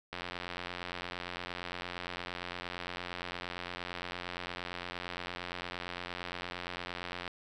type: click train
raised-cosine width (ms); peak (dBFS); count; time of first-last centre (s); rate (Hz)
0.3; -22; 635; 0.13-7.278; 88.7
effects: none